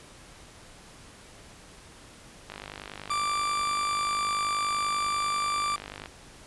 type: click train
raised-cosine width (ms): 0.3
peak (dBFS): -22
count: 180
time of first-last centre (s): 2.5-6.059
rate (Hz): 50.3
type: tone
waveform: 40% pulse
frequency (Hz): 1174.7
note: D6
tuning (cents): 0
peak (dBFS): -25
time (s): 3.1-5.76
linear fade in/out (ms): 5
effects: pink hiss -50 dBFS RMS until 6.46 s + resampled to 24000 Hz